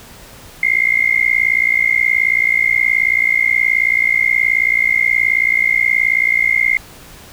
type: tone with amplitude modulation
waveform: sine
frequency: 2114 Hz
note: C7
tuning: 17 cents sharp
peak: -7 dBFS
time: 0.63-6.77 s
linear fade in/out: 2 ms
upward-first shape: sine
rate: 58.7 Hz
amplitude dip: 100%
effects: pink hiss -39 dBFS RMS until 7.32 s